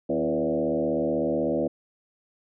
sine tone with frequency modulation, 415.3 Hz, G#4, in tune, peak -22 dBFS, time 0.09-1.68 s, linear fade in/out 10 ms, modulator 76.1 Hz, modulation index 2.7, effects none

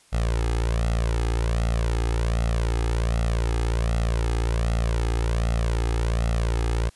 sawtooth tone with flanger, 57.1 Hz, A#1, 35 cents flat, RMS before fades -23 dBFS, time 0.12-6.9 s, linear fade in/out 20 ms, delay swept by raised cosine 1.5 to 2.43 ms, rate 1.3 Hz, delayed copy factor +0.75, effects white hiss -57 dBFS RMS until 6.95 s + resampled to 24000 Hz

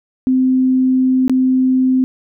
sine tone with dropouts, 258.5 Hz, C4, 21 cents flat, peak -10 dBFS, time 0.27-2.04 s, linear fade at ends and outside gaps 0 ms, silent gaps 1.28-1.296 s, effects none

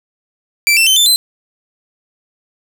sawtooth tone with pitch steps, 2335 / 2682 / 3081 / 3539 / 4065 Hz, D7 / E7 / G7 / A7 / B7, -11 / +29 / -31 / +9 / +49 cents, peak -5 dBFS, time 0.67-1.16 s, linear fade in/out 0 ms, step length 98 ms, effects none

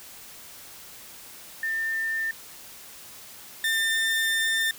sine / 30% pulse tone pair in turn, 1798 / 1798 Hz, A6 / A6, +37 / +37 cents, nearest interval unison, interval 0 cents, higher neither, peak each -25 / -20 dBFS, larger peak second, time 1.63-2.31 / 3.64-4.71 s, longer second, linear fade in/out 2 ms, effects white hiss -45 dBFS RMS until 4.78 s

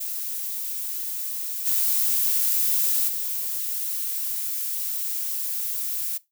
violet noise with level steps, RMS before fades -30 / -22 / -28 dBFS, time 0-6.18 s, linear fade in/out 10 ms, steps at 1.65 / 3.07 s, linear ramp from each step 20 ms, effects noise-tail reverb RT60 0.2 s tail -19 dB re dry

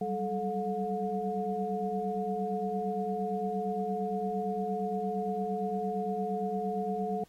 sine tone cluster, 189 / 197.7 / 433.8 / 719 Hz, F#3 / G3 / A4 / F#5, +37 / +15 / -25 / -50 cents, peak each -39 / -36 / -34 / -34 dBFS, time 0.01-7.24 s, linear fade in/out 5 ms, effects pink hiss -64 dBFS RMS until 7.28 s + AAC 48 kbps

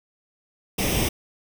pink noise with comb filter, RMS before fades -23 dBFS, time 0.78-1.09 s, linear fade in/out 10 ms, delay 0.35 ms, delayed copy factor +0.65, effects none

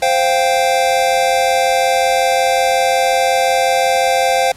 square chord, C suspended fourth, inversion none, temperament equal, 523.3 / 698.5 / 784 Hz, C5 / F5 / G5, 0 / 0 / 0 cents, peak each -17 dBFS, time 0.02-4.52 s, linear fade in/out 5 ms, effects pink hiss -41 dBFS RMS until 4.56 s + low-pass 11000 Hz 12 dB/octave

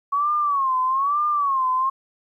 sine tone with vibrato, 1109 Hz, C#6, in tune, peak -18 dBFS, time 0.12-1.9 s, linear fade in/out 10 ms, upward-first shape sine, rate 1.1 Hz, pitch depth 140 cents each way, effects 10-bit

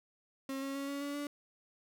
35% pulse tone with pitch steps, 269.7 / 273.5 / 277.3 / 281.2 / 285.1 / 289.1 Hz, C#4 / C#4 / C#4 / C#4 / C#4 / D4, -47 / -23 / +1 / +25 / +49 / -27 cents, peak -35 dBFS, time 0.49-1.27 s, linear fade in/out 2 ms, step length 130 ms, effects none

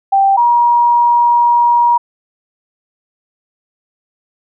sine tone pair in turn, 784 / 952.9 Hz, G5 / A#5, 0 / +38 cents, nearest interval minor third, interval 338 cents, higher second, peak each -7 dBFS, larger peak neither, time 0.12-0.37 / 0.37-1.98 s, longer second, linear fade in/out 10 ms, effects none

